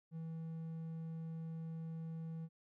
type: tone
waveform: triangle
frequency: 162.6 Hz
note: E3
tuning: 23 cents flat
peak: -40 dBFS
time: 0.11-2.49 s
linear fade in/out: 50 ms
effects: none